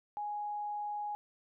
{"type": "tone", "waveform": "sine", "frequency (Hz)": 831, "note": "G#5", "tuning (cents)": 1, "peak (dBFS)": -35, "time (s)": [0.17, 1.15], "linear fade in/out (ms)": 0, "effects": []}